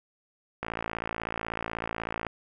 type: click train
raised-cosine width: 0.5 ms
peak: -16 dBFS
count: 93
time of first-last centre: 0.63-2.267 s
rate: 56.2 Hz
effects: none